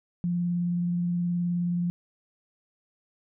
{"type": "tone with vibrato", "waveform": "sine", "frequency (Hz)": 174.61, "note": "F3", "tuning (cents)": 0, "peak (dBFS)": -24, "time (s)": [0.24, 1.9], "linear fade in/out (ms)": 0, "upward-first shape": "sine", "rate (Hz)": 19, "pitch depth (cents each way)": 15, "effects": []}